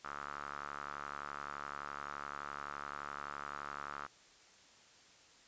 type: tone with band-pass filter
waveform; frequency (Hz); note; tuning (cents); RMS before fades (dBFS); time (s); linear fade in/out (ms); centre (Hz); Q
sawtooth; 71.7; D2; -41; -45; 0.04-4.07; 10; 1300; 5.4
effects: white hiss -62 dBFS RMS until 5.47 s + resampled to 16000 Hz